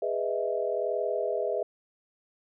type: chord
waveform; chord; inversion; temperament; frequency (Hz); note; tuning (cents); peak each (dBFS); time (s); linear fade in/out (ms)
sine; E major seventh; first; just; 412 / 494.4 / 618.1 / 659.3; G#4 / B4 / D#5 / E5; -14 / +2 / -12 / 0; -32; 0.02-1.63; 5
effects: none